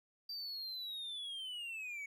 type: linear sweep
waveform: triangle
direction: down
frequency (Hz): 4699 to 2217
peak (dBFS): -40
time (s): 0.29-2.06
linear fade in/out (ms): 5
effects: none